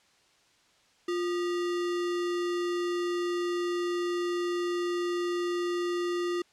sine tone with sample-and-hold, 350.6 Hz, F4, 7 cents sharp, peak -27 dBFS, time 1.08-6.42 s, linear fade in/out 5 ms, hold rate 1575 Hz, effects white hiss -64 dBFS RMS until 6.52 s + low-pass 6000 Hz 12 dB/octave

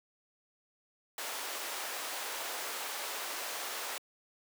pink high-pass noise, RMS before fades -39 dBFS, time 1.18-3.98 s, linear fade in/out 2 ms, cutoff 580 Hz, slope 12 dB/octave, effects high-pass 300 Hz 12 dB/octave

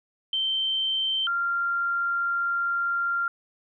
sine tone pair in turn, 3115 / 1387.6 Hz, G7 / F6, -12 / -12 cents, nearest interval octave + major second, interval 1400 cents, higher first, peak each -23 dBFS, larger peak neither, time 0.33-1.27 / 1.27-3.28 s, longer second, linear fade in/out 2 ms, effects none

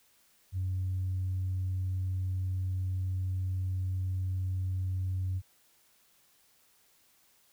sine tone, 93 Hz, F#2, 9 cents sharp, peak -28 dBFS, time 0.52-5.42 s, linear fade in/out 50 ms, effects tanh soft clip ceiling -26 dBFS + white hiss -66 dBFS RMS until 7.52 s

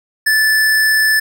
square tone, 1748 Hz, A6, 12 cents flat, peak -11 dBFS, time 0.26-1.2 s, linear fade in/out 10 ms, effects none

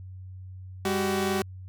sawtooth tone pair together, 200 / 377.5 Hz, G3 / F#4, +35 / +35 cents, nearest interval major seventh, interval 1100 cents, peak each -24 / -23 dBFS, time 0.85-1.42 s, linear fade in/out 2 ms, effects added 93 Hz sine -39 dBFS peak until 1.68 s

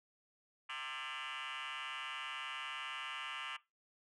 sine tone with frequency modulation, 2030 Hz, B6, 47 cents sharp, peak -38 dBFS, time 0.69-3.57 s, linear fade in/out 10 ms, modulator 139 Hz, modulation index 7.3, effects noise-tail reverb RT60 0.2 s tail -18 dB re dry + tanh soft clip ceiling -40 dBFS

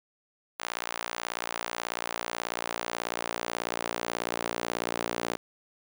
sawtooth tone with high-pass filter sweep, 58.27 Hz, A#1, in tune, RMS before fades -34 dBFS, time 0.59-5.37 s, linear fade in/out 10 ms, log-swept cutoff 960 to 390 Hz, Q 0.83, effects none

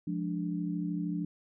sine chord, D diminished, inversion first, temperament equal, 174.61 / 207.7 / 293.7 Hz, F3 / Ab3 / D4, 0 / 0 / 0 cents, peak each -33 / -39 / -35 dBFS, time 0.07-1.25 s, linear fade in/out 5 ms, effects none

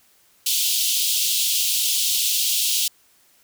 pink high-pass noise, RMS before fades -21 dBFS, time 0.46-2.88 s, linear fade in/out 5 ms, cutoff 2900 Hz, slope 48 dB/octave, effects white hiss -58 dBFS RMS until 3.43 s

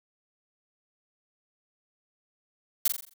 blue noise with echo, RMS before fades -22 dBFS, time 2.85-2.88 s, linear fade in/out 5 ms, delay 43 ms, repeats 6, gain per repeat -6 dB, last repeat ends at 3.138 s, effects none

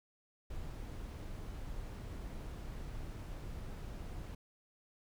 brown noise, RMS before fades -44 dBFS, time 0.5-4.35 s, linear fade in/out 5 ms, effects none

